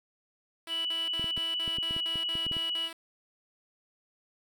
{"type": "tone bursts", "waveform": "5% pulse", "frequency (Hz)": 330, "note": "E4", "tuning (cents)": 2, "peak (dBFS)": -30, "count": 10, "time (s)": [0.67, 2.929], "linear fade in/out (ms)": 2, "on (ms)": 180, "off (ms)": 51}
{"type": "tone with pitch glide", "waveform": "sine", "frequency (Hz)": [2960, 2934], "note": ["F#7", "F#7"], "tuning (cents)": [0, -15], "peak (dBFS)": -29, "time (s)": [0.68, 2.9], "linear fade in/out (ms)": 50, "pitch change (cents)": -15, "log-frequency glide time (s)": [1.57, 2.02]}
{"type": "clicks", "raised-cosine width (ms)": 3, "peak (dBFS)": -27, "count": 12, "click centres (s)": [1.196, 1.243, 1.377, 1.678, 1.785, 1.909, 1.965, 2.157, 2.354, 2.466, 2.514, 2.567]}
{"effects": []}